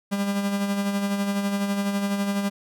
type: tone with tremolo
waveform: 45% pulse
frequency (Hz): 200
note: G3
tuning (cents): +35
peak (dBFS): -21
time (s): 0.11-2.5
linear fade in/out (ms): 20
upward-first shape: sine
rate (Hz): 12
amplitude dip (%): 45
effects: none